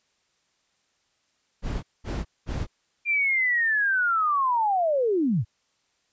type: noise bursts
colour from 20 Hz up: brown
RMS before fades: -28 dBFS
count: 3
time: 1.62-2.67 s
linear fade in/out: 50 ms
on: 210 ms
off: 210 ms
type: linear sweep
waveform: sine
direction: down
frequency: 2400 to 86.3 Hz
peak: -20 dBFS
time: 3.05-5.45 s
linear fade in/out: 50 ms
effects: white hiss -70 dBFS RMS until 6.12 s + resampled to 16000 Hz